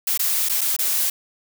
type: noise with dropouts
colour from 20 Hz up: blue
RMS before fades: -21 dBFS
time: 0.07-1.1 s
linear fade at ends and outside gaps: 5 ms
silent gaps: 0.176-0.193 / 0.488-0.495 / 0.61-0.614 / 0.765-0.788 s
effects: none